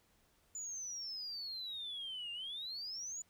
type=exponential two-way sweep; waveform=sine; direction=down then up; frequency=7040 to 2778 to 7040 Hz; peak=-40 dBFS; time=0.55-3.22 s; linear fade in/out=2 ms; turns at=2.32 s; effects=tanh soft clip ceiling -37 dBFS + pink hiss -72 dBFS RMS until 3.29 s